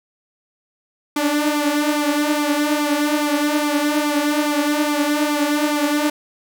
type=tone with flanger; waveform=sawtooth; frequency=295.4 Hz; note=D4; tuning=10 cents sharp; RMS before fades=-19 dBFS; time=1.16-6.1 s; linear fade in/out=5 ms; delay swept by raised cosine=0.85 to 6.25 ms; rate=2.4 Hz; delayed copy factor=+0.6; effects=none